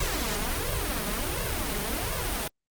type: noise with flanger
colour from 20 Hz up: pink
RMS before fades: -29 dBFS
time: 0-2.48 s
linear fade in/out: 5 ms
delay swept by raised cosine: 1.8 to 4.9 ms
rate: 1.4 Hz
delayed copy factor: +0.9
effects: Opus 48 kbps